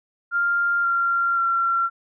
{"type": "tone with pitch steps", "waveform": "sine", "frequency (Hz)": [1396.9, 1380.9, 1365], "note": ["F6", "F6", "F6"], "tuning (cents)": [0, -20, -40], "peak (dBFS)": -18, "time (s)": [0.31, 1.9], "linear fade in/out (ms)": 50, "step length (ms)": 530, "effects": []}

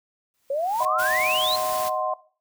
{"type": "noise with exponential growth", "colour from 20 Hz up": "white", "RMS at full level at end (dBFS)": -35, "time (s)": [0.34, 0.85], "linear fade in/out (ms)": 0, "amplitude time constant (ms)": 110}
{"type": "exponential sweep", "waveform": "sine", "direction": "up", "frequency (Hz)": [533, 4235], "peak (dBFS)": -22, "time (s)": [0.5, 1.56], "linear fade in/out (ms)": 5}
{"type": "chord", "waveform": "sine", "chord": "C diminished", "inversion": "first", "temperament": "equal", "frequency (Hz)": [622.3, 740, 1046.5], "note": ["Eb5", "Gb5", "C6"], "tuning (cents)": [0, 0, 0], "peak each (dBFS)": -27, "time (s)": [0.8, 2.14], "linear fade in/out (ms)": 5}
{"type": "noise", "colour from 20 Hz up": "white", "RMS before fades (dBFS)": -33, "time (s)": [0.98, 1.9], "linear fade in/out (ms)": 20}
{"effects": ["noise-tail reverb RT60 0.4 s tail -18 dB re dry"]}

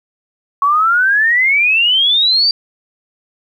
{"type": "exponential sweep", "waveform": "sine", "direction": "up", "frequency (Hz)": [1104, 4726], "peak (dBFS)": -9, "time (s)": [0.62, 2.51], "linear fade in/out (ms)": 2, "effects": ["8-bit"]}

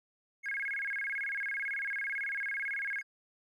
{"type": "tone with vibrato", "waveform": "triangle", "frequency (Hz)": 1880, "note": "A#6", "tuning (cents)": 14, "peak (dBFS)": -29, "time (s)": [0.43, 3.03], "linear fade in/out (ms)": 50, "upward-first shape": "square", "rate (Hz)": 18, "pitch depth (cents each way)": 250, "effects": ["tanh soft clip ceiling -31 dBFS"]}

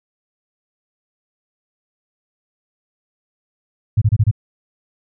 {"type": "tone bursts", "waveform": "sine", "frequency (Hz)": 107.2, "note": "A2", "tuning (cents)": -45, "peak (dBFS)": -9, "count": 5, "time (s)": [3.97, 4.313], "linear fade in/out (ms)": 10, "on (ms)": 47, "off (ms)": 27, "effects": []}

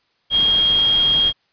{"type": "tone in noise", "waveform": "sine", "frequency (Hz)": 3249, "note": "G#7", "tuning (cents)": -39, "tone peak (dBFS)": -13, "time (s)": [0.3, 1.33], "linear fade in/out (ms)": 50, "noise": "pink", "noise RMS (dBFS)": -30, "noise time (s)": [0.3, 1.33], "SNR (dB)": 14, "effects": ["white hiss -64 dBFS RMS until 1.52 s", "resampled to 11025 Hz"]}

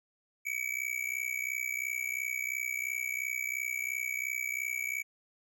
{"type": "tone with amplitude modulation", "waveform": "square", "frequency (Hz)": 2282, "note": "C#7", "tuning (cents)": 50, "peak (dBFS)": -29, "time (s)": [0.45, 5.03], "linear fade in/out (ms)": 20, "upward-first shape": "sine", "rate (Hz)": 62.9, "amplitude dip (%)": 95, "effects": []}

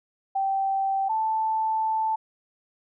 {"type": "tone pair in turn", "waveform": "sine", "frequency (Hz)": [778, 880.1], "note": ["G5", "A5"], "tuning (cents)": [-13, 0], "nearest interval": "major second", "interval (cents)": 213, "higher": "second", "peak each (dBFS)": -22, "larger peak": "neither", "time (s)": [[0.35, 1.09], [1.09, 2.16]], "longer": "second", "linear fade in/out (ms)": 10, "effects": []}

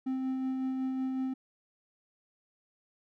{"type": "tone with tremolo", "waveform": "triangle", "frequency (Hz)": 261.6, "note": "C4", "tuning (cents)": 0, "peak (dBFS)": -27, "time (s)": [0.06, 1.34], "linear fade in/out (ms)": 10, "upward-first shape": "sine", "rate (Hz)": 5.4, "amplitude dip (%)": 25, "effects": []}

